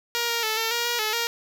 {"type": "tone with pitch steps", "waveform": "5% pulse", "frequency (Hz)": [471.8, 467.1, 436.8, 450.8, 472.1, 476.4, 430.9, 467.8], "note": ["A#4", "A#4", "A4", "A4", "A#4", "A#4", "A4", "A#4"], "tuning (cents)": [21, 3, -13, 42, 22, 38, -36, 6], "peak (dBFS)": -12, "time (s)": [0.15, 1.27], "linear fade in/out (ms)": 0, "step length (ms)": 140, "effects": []}